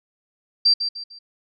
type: tone with echo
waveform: sine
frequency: 4700 Hz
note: D8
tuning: 1 cent sharp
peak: -12 dBFS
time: 0.65-0.74 s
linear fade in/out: 10 ms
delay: 150 ms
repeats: 3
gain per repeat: -9 dB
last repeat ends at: 1.19 s
effects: none